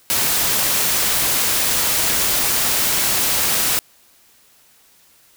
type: noise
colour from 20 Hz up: white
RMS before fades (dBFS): -18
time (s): 0.1-3.79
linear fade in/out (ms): 0
effects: white hiss -53 dBFS RMS until 5.36 s